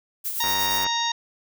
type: noise with tremolo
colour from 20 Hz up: violet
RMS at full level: -27 dBFS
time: 0.24-0.85 s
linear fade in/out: 20 ms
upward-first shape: sine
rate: 8.4 Hz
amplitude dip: 45%
type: harmonic tone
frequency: 932.3 Hz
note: A#5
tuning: in tune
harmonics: 1 / 2 / 3 / 4 / 5 / 6 / 7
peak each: -26 / -31 / -36 / -26 / -36 / -32 / -36 dBFS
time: 0.4-1.12 s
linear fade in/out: 5 ms
type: click train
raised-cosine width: 0.5 ms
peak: -17 dBFS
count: 42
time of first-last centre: 0.44-0.865 s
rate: 96.5 Hz
effects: none